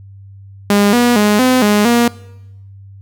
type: tone with pitch steps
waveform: sawtooth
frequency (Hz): 203.4 / 241.8 / 208.5 / 255.2 / 207.8 / 237.3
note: G#3 / B3 / G#3 / C4 / G#3 / A#3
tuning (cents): -36 / -36 / +7 / -43 / +1 / +31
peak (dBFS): -5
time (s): 0.7-2.08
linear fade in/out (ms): 2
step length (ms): 230
effects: noise-tail reverb RT60 0.9 s tail -21 dB re dry + added 98 Hz sine -34 dBFS peak until 3.01 s